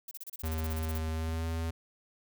violet noise bursts, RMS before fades -42 dBFS, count 15, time 0.08-0.98 s, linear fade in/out 5 ms, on 32 ms, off 30 ms
square tone with pitch glide, 79.7 to 81.99 Hz, D#2 to E2, +42 to -9 cents, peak -32 dBFS, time 0.43-1.71 s, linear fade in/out 10 ms, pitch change +49 cents, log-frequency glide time 1.1-1.47 s
clicks, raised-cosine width 5 ms, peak -38 dBFS, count 10, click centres 0.636 / 0.718 / 0.767 / 0.81 / 0.864 / 0.959 / 1.006 / 1.083 / 1.287 / 1.337 s
effects none

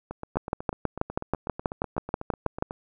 two click trains, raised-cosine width 1 ms, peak -10 / -20 dBFS, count 15 / 22, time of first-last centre 0.37-2.624 / 0.11-2.709 s, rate 6.21 / 8.08 Hz, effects none

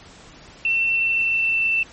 sine tone with pitch glide, 2695 to 2672 Hz, E7 to E7, +38 to +23 cents, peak -17 dBFS, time 0.65-1.83 s, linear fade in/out 2 ms, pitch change -15 cents, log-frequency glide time 0.96-1.69 s, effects pink hiss -45 dBFS RMS until 1.92 s + MP3 32 kbps

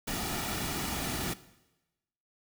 pink noise with comb filter, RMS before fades -34 dBFS, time 0.07-1.34 s, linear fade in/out 10 ms, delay 1.9 ms, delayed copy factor -0.5, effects noise-tail reverb RT60 1.0 s tail -17 dB re dry

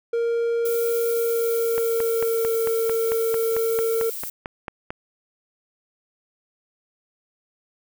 triangle tone with pitch glide, 466.2 to 454 Hz, A#4 to A#4, 0 to -46 cents, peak -18 dBFS, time 0.13-4.1 s, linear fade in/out 5 ms, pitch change -46 cents, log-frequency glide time 0.92-2.64 s
violet noise, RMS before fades -32 dBFS, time 0.65-4.3 s, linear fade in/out 5 ms
click train, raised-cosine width 0.5 ms, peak -15 dBFS, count 15, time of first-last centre 1.78-4.905 s, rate 4.48 Hz
effects none

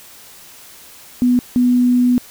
sine tone bursts at uneven times, 246.9 Hz, B3, in tune, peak -10 dBFS, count 2, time 1.22-1.39 / 1.56-2.18 s, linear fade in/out 0 ms, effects white hiss -41 dBFS RMS until 2.3 s

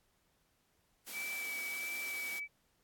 white high-pass noise, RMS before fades -46 dBFS, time 1.06-2.4 s, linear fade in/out 20 ms, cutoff 180 Hz, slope 96 dB/octave
sine tone with vibrato, 2300 Hz, D7, 37 cents flat, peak -38 dBFS, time 1.12-2.48 s, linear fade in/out 50 ms, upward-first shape sine, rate 1.5 Hz, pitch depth 17 cents each way
effects pink hiss -75 dBFS RMS until 2.83 s + AAC 64 kbps

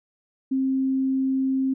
sine tone, 265.3 Hz, C4, 24 cents sharp, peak -20 dBFS, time 0.51-1.74 s, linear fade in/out 10 ms, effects none

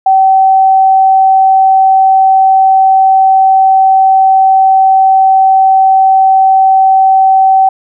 sine tone, 767 Hz, G5, 38 cents flat, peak -3 dBFS, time 0.06-7.69 s, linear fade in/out 5 ms, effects none

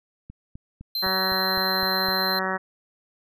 click train, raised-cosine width 5 ms, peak -27 dBFS, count 8, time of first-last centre 0.3-2.086 s, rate 3.92 Hz
square tone, 4117 Hz, C8, 29 cents flat, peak -25 dBFS, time 0.95-2.39 s, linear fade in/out 2 ms
harmonic tone, 188.7 Hz, F#3, 34 cents sharp, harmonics 1 / 2 / 3 / 4 / 5 / 6 / 7 / 8 / 9 / 10, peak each -33 / -33 / -33 / -33 / -33 / -33 / -33 / -33 / -33 / -33 dBFS, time 1.02-2.58 s, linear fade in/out 20 ms
effects none

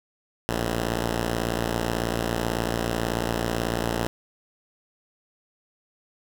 5% pulse tone pair together, 58.2 / 109.3 Hz, A#1 / A2, -2 / -11 cents, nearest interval major seventh, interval 1091 cents, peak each -14 / -20 dBFS, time 0.49-4.07 s, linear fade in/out 0 ms, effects none

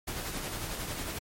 pink noise with tremolo, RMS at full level -35 dBFS, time 0.07-1.19 s, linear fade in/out 10 ms, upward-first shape sine, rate 11 Hz, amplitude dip 35%, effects MP3 64 kbps

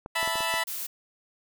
clicks, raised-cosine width 1 ms, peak -23 dBFS, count 6, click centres 0.061 / 0.229 / 0.276 / 0.356 / 0.406 / 0.54 s
15% pulse chord, E suspended fourth, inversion none, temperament equal, 659.3 / 880 / 987.8 Hz, E5 / A5 / B5, 0 / 0 / 0 cents, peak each -25 / -26 / -22 dBFS, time 0.15-0.64 s, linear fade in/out 10 ms
blue noise, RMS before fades -34 dBFS, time 0.67-0.87 s, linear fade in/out 10 ms
effects none

